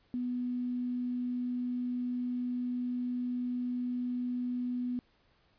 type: tone with quantisation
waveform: sine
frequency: 246.9 Hz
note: B3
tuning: in tune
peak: -31 dBFS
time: 0.14-4.99 s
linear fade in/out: 0 ms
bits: 10
effects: pink hiss -69 dBFS RMS until 5.58 s + resampled to 11025 Hz